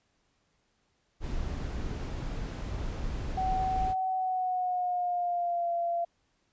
brown noise, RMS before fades -34 dBFS, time 1.2-3.95 s, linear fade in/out 50 ms
sine tone with pitch glide, 753 to 686.5 Hz, F#5 to F5, +30 to -30 cents, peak -27 dBFS, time 3.37-6.05 s, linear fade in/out 10 ms, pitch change -160 cents, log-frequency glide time 4.1-5.71 s
effects pink hiss -73 dBFS RMS until 6.52 s + resampled to 16000 Hz

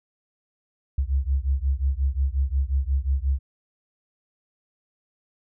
sine beating tone pair, 65.41 / 71.01 Hz, C2 / C#2, 0 / +42 cents, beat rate 5.6 Hz, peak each -23 / -24 dBFS, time 0.98-3.39 s, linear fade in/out 5 ms, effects none

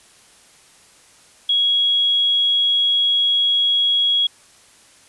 sine tone, 3320 Hz, G#7, 1 cent flat, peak -14 dBFS, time 1.49-4.27 s, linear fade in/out 5 ms, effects white hiss -50 dBFS RMS until 5.08 s + resampled to 24000 Hz

